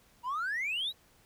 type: exponential sweep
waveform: triangle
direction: up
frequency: 932.3 to 4014 Hz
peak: -28 dBFS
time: 0.23-0.93 s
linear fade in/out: 50 ms
effects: tanh soft clip ceiling -27 dBFS + pink hiss -64 dBFS RMS until 1.25 s